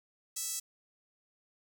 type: tone with high-pass filter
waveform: sawtooth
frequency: 657 Hz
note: E5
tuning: 6 cents flat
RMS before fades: -37 dBFS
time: 0.36-0.6 s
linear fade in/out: 10 ms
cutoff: 6900 Hz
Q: 1.9
effects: none

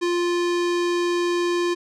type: tone with low-pass filter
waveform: square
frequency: 349.2 Hz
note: F4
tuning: in tune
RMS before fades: -22 dBFS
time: 0.01-1.75 s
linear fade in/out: 20 ms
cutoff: 5900 Hz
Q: 0.97
effects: none

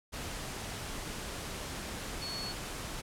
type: tone in noise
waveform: sine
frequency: 4389 Hz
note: C#8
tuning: 18 cents flat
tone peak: -38 dBFS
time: 2.21-2.53 s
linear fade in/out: 20 ms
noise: pink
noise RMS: -40 dBFS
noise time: 0.12-3.02 s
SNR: -1 dB
effects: low-pass 11000 Hz 12 dB/octave

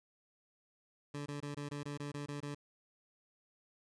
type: tone bursts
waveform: 20% pulse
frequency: 144.7 Hz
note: D3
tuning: 25 cents flat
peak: -35 dBFS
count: 10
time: 1.14-2.547 s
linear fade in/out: 5 ms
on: 120 ms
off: 23 ms
effects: resampled to 22050 Hz

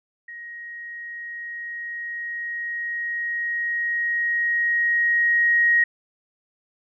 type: tone with level ramp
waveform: sine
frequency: 1884 Hz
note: A#6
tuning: 18 cents sharp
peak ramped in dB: -35 to -14 dBFS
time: 0.28-5.84 s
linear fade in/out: 5 ms
effects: none

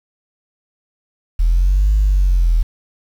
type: linear two-way sweep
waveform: sine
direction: up then down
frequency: 39.55 to 51.91 to 39.55 Hz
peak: -9 dBFS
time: 1.39-2.63 s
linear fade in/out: 10 ms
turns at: 1.93 s
effects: tanh soft clip ceiling -7 dBFS + 7-bit

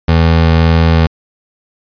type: tone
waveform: 25% pulse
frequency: 82 Hz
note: E2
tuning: 9 cents flat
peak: -3 dBFS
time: 0.08-1.07 s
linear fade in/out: 5 ms
effects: resampled to 11025 Hz

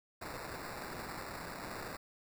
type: noise with sample-and-hold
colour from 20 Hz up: white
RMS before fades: -44 dBFS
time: 0.21-1.97 s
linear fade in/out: 10 ms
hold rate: 3150 Hz
effects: none

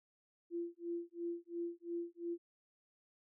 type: tone with tremolo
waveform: sine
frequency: 342.4 Hz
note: F4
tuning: 34 cents flat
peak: -36 dBFS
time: 0.5-2.38 s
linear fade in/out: 50 ms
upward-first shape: sine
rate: 2.9 Hz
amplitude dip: 100%
effects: none

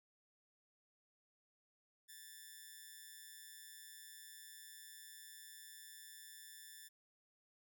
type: tone with amplitude modulation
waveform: 5% pulse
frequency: 1760 Hz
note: A6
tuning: in tune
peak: -40 dBFS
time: 2.08-6.89 s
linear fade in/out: 20 ms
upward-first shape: sine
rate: 160 Hz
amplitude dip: 65%
effects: none

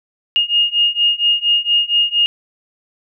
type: beating tone pair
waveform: sine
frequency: 2845 / 2849.3 Hz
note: F7 / F7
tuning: +31 / +34 cents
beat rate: 4.3 Hz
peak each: -16 / -15 dBFS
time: 0.36-2.26 s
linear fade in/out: 0 ms
effects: none

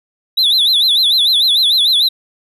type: tone with vibrato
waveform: triangle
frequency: 3731 Hz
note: A#7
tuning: 1 cent sharp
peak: -8 dBFS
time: 0.37-2.09 s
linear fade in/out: 10 ms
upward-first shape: sine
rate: 6.7 Hz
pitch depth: 180 cents each way
effects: none

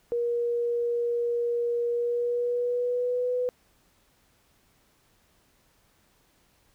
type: tone with pitch glide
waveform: sine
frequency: 475.1 to 497 Hz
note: A#4 to B4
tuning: +33 to +11 cents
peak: -24 dBFS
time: 0.12-3.49 s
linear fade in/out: 0 ms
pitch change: +78 cents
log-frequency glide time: 1.89-3.34 s
effects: pink hiss -65 dBFS RMS until 6.74 s

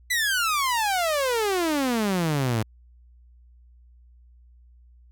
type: exponential sweep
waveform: sawtooth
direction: down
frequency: 2025 to 105.6 Hz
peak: -18 dBFS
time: 0.1-2.63 s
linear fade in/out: 10 ms
effects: added 60 Hz sine -50 dBFS peak until 5.11 s

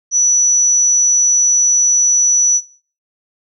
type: tone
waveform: sine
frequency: 5920 Hz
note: F#8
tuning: in tune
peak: -9 dBFS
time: 0.11-2.61 s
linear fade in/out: 50 ms
effects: noise-tail reverb RT60 0.4 s tail -19 dB re dry

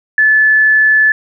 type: tone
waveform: sine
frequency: 1734 Hz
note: A6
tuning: 26 cents flat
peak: -6 dBFS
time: 0.18-1.12 s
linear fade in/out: 2 ms
effects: none

